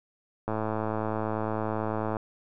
click train, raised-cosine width 1 ms, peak -16 dBFS, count 185, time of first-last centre 0.48-2.168 s, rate 109 Hz, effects none

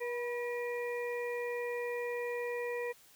harmonic tone with a mistuned harmonic, 481.1 Hz, B4, 45 cents flat, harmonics 1 / 2 / 4 / 5, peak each -35 / -45 / -43 / -46 dBFS, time 0-2.93 s, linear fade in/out 20 ms, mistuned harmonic 2, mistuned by +25 cents, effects white hiss -61 dBFS RMS until 3.15 s

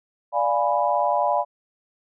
sine chord, D diminished seventh, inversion none, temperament equal, 587.3 / 698.5 / 830.6 / 987.8 Hz, D5 / F5 / Ab5 / Cb6, 0 / 0 / 0 / 0 cents, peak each -24 dBFS, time 0.32-1.45 s, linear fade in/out 50 ms, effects none

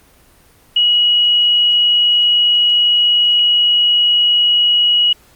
sine tone, 2910 Hz, F#7, 29 cents flat, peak -9 dBFS, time 0.76-5.13 s, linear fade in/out 5 ms, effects pink hiss -49 dBFS RMS until 5.35 s + Opus 24 kbps

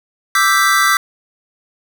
square chord, E minor seventh, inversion third, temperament equal, 1174.7 / 1318.5 / 1568 / 1975.5 Hz, D6 / E6 / G6 / B6, 0 / 0 / 0 / 0 cents, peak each -17 dBFS, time 0.35-0.97 s, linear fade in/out 2 ms, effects none

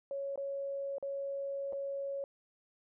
sine tone with dropouts, 554.4 Hz, C#5, in tune, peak -35 dBFS, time 0.11-2.24 s, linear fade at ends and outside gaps 1 ms, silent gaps 0.358-0.376 / 0.983-1.026 / 1.725-1.731 s, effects none

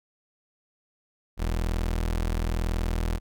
30% pulse tone, 41 Hz, E1, 9 cents flat, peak -22 dBFS, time 1.37-3.2 s, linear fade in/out 50 ms, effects none

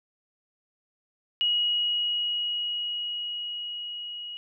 sine tone with level ramp, 2900 Hz, F#7, 35 cents flat, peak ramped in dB -21 to -35 dBFS, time 1.41-4.37 s, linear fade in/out 0 ms, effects none

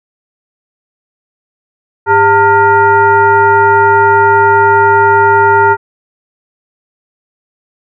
sine tone with frequency modulation, 905 Hz, A5, 48 cents sharp, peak -4 dBFS, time 2.06-5.77 s, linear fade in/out 50 ms, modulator 503 Hz, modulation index 1.1, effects none

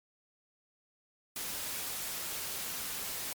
white noise, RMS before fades -38 dBFS, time 1.36-3.33 s, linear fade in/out 2 ms, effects MP3 96 kbps

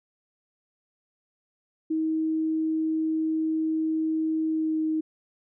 sine tone with pitch glide, 317.3 to 314.4 Hz, D#4 to D#4, +34 to +18 cents, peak -23 dBFS, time 1.9-5.01 s, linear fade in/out 10 ms, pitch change -16 cents, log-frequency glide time 4.48-4.79 s, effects none

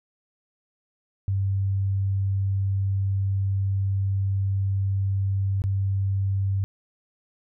sine tone with dropouts, 97.6 Hz, G2, 7 cents flat, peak -21 dBFS, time 1.28-6.64 s, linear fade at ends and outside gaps 0 ms, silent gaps 5.619-5.639 s, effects none

